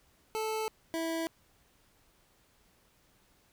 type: tone pair in turn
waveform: 25% pulse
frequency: 437.5 / 327.8 Hz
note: A4 / E4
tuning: -10 / -10 cents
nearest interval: perfect fourth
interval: 500 cents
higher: first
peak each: -28 dBFS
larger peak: neither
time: 0.35-0.68 / 0.94-1.27 s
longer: neither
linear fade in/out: 0 ms
effects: pink hiss -67 dBFS RMS until 3.52 s